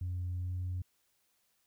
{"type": "tone with pitch glide", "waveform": "sine", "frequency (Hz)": [89.7, 90.69], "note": ["F2", "F#2"], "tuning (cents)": [47, -34], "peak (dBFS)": -32, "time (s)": [0.01, 0.82], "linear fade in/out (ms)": 5, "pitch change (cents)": 19, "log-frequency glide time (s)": [0.42, 0.54], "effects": ["tanh soft clip ceiling -31 dBFS", "white hiss -75 dBFS RMS until 1.66 s"]}